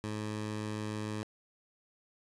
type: tone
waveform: 15% pulse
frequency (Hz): 106.8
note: G#2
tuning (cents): +49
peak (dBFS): -29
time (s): 0.04-1.23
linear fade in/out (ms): 0
effects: resampled to 22050 Hz + 10-bit